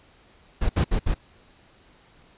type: noise bursts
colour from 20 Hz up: brown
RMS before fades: -21 dBFS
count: 4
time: 0.61-1.144 s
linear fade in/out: 10 ms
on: 84 ms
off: 66 ms
effects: pink hiss -56 dBFS RMS until 2.37 s + resampled to 8000 Hz